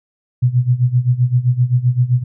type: tone with tremolo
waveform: sine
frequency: 124.2 Hz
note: B2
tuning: 10 cents sharp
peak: -8 dBFS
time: 0.42-2.24 s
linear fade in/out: 10 ms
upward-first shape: sine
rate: 7.7 Hz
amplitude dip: 85%
effects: none